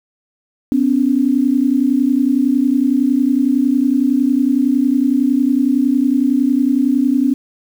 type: tone pair together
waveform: sine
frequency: 252.3 / 283.2 Hz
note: B3 / C#4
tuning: +37 / +37 cents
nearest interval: major second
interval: 200 cents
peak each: -14 dBFS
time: 0.72-7.34 s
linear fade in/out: 0 ms
effects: 7-bit